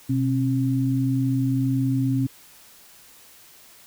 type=tone pair together; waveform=sine; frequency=126.59 / 268.4 Hz; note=B2 / C4; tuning=+43 / +44 cents; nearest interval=octave + minor second; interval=1301 cents; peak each=-22 dBFS; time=0.09-2.27 s; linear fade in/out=10 ms; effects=white hiss -50 dBFS RMS until 3.86 s